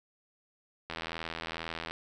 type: click train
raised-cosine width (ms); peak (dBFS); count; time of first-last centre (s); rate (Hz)
0.3; -20; 84; 0.9-1.91; 82.2
effects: none